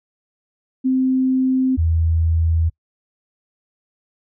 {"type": "tone pair in turn", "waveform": "sine", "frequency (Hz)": [260, 81.89], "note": ["C4", "E2"], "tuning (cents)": [-11, -11], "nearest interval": "octave + minor sixth", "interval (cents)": 2000, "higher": "first", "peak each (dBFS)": -14, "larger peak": "neither", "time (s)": [[0.84, 1.77], [1.77, 2.7]], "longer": "neither", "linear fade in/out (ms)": 20, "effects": ["noise-tail reverb RT60 0.1 s tail -25 dB re dry"]}